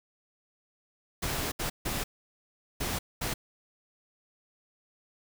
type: noise bursts at uneven times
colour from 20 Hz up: pink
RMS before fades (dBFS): -32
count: 5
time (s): 1.22-1.52 / 1.59-1.7 / 1.85-2.04 / 2.8-2.99 / 3.21-3.34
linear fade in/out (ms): 10
effects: none